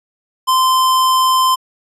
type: tone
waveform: square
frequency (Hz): 1036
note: C6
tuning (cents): -17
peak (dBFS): -11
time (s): 0.47-1.56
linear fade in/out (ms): 20
effects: resampled to 32000 Hz